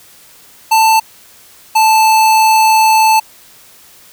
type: tone pair in turn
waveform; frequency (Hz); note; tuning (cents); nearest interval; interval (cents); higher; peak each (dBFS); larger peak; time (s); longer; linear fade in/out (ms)
square; 886 / 878.4; A5 / A5; +12 / -3; unison; 15; first; -7; neither; 0.71-1 / 1.75-3.2; second; 10
effects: white hiss -42 dBFS RMS until 4.12 s